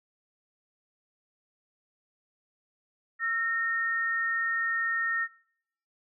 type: tone pair together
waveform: sine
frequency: 1336.1 / 1841 Hz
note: E6 / A#6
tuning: +23 / -22 cents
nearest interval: tritone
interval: 555 cents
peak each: -33 / -27 dBFS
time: 3.19-5.28 s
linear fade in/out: 50 ms
effects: noise-tail reverb RT60 0.7 s tail -23 dB re dry